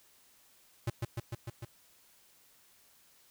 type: tone with echo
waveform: square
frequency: 116.54 Hz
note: A#2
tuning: in tune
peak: -30 dBFS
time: 0.87-0.9 s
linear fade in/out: 5 ms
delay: 150 ms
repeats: 5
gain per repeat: -2 dB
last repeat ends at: 1.65 s
effects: white hiss -64 dBFS RMS until 3.3 s